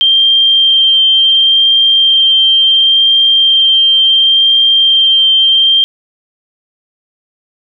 sine tone with vibrato, 3165 Hz, G7, 16 cents sharp, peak -5 dBFS, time 0.01-5.84 s, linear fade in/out 0 ms, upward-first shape sine, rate 0.71 Hz, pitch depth 8 cents each way, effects none

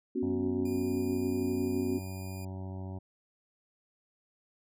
sine chord, B suspended second, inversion none, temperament equal with one note detuned, 245.7 / 277.2 / 370 Hz, B3 / C#4 / F#4, -9 / 0 / 0 cents, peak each -33 dBFS, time 0.15-1.99 s, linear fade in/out 10 ms
harmonic tone, 94.4 Hz, F#2, 35 cents sharp, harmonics 1 / 2 / 3 / 4 / 6 / 7 / 8 / 9 / 10, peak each -38 / -44 / -48 / -50 / -54 / -55 / -56 / -57 / -58 dBFS, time 0.22-2.99 s, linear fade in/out 10 ms
10% pulse tone, 2426 Hz, D#7, 44 cents flat, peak -40 dBFS, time 0.65-2.45 s, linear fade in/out 5 ms
effects none

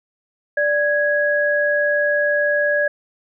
sine tone pair together, 587.3 / 1661.2 Hz, D5 / G#6, 0 / 0 cents, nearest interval octave + tritone, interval 1800 cents, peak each -18 dBFS, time 0.57-2.88 s, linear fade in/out 5 ms, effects none

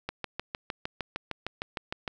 click train, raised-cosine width 0.3 ms, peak -16 dBFS, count 14, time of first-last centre 0.09-2.078 s, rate 6.54 Hz, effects none

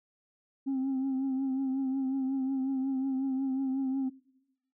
sine tone with vibrato, 266.3 Hz, C4, 31 cents sharp, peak -26 dBFS, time 0.66-4.1 s, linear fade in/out 20 ms, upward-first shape triangle, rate 5.5 Hz, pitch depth 50 cents each way, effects noise-tail reverb RT60 1.0 s tail -24 dB re dry + tanh soft clip ceiling -26 dBFS

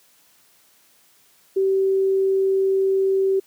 sine tone, 385.7 Hz, G4, 28 cents flat, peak -16 dBFS, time 1.56-3.4 s, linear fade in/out 10 ms, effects white hiss -57 dBFS RMS until 3.46 s + high-pass 100 Hz 12 dB/octave

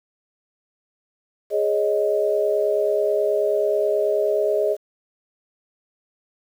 sine chord, Ab suspended fourth, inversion none, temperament just, 415.3 / 553.7 / 623 Hz, Ab4 / Db5 / Eb5, 0 / -2 / +2 cents, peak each -21 / -25 / -21 dBFS, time 1.5-4.77 s, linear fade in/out 50 ms, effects 8-bit

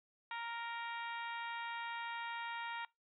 harmonic tone, 466.2 Hz, A#4, in tune, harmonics 2 / 3 / 4 / 5 / 6 / 7 / 8, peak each -43 / -48 / -48 / -51 / -54 / -56 / -56 dBFS, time 0.31-2.85 s, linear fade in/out 2 ms, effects noise-tail reverb RT60 0.2 s tail -23 dB re dry

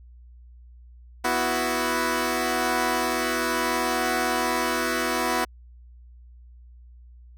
10% pulse chord, B suspended fourth, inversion none, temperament equal, 246.9 / 329.6 / 370 Hz, B3 / E4 / F#4, 0 / 0 / 0 cents, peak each -19 dBFS, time 1.24-5.45 s, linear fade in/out 10 ms, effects added 60 Hz sine -45 dBFS peak until 7.37 s

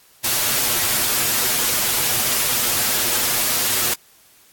white noise with comb filter, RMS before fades -19 dBFS, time 0.24-3.94 s, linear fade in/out 5 ms, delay 8.3 ms, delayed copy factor +0.65, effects white hiss -52 dBFS RMS until 4.52 s + AAC 64 kbps

